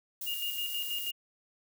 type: noise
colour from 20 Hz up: violet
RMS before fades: -38 dBFS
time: 0.21-1.11 s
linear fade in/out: 5 ms
type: tone with tremolo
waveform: sine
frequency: 2841 Hz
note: F7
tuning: 29 cents sharp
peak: -32 dBFS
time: 0.26-1.12 s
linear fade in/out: 20 ms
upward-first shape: square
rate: 6.2 Hz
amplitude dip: 55%
effects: none